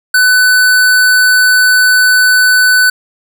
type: tone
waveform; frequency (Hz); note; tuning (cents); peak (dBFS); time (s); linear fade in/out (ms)
square; 1500; F#6; +23; -6; 0.14-2.9; 5
effects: none